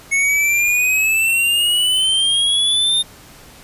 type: exponential sweep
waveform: square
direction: up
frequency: 2192 to 3651 Hz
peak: -14 dBFS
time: 0.11-3.03 s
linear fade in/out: 20 ms
effects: pink hiss -42 dBFS RMS until 3.63 s + resampled to 32000 Hz